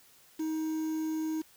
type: tone with quantisation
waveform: triangle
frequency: 315.6 Hz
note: D#4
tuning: 25 cents sharp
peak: -28 dBFS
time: 0.39-1.42 s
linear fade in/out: 10 ms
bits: 8
effects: white hiss -60 dBFS RMS until 1.56 s